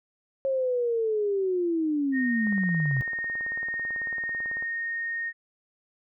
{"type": "linear sweep", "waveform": "sine", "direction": "down", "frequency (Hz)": [543, 124.9], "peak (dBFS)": -23, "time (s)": [0.45, 3.01], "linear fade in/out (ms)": 0}
{"type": "tone", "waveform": "sine", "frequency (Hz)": 1850, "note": "A#6", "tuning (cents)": -14, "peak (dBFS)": -28, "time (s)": [2.12, 5.33], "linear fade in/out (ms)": 50}
{"type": "click train", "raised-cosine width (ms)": 1, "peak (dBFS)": -30, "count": 40, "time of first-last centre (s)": [2.47, 4.625], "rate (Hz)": 18.1}
{"effects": []}